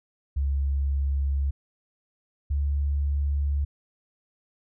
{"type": "tone pair in turn", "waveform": "sine", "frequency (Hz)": [69.3, 71.25], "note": ["C#2", "C#2"], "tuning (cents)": [0, 48], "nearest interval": "unison", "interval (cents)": 48, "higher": "second", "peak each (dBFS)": [-22, -22], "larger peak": "neither", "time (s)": [[0.36, 1.51], [2.5, 3.65]], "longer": "neither", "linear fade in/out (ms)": 10, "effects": []}